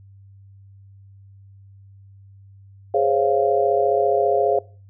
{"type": "chord", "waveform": "sine", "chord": "Db major seventh", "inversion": "second", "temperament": "just", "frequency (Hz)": [415.8, 519.7, 554.4, 693], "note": ["Ab4", "C5", "Db5", "F5"], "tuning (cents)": [2, -12, 0, -14], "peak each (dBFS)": [-20, -24, -22, -20], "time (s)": [2.94, 4.59], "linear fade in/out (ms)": 5, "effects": ["noise-tail reverb RT60 0.4 s tail -22 dB re dry", "added 98 Hz sine -44 dBFS peak until 4.89 s"]}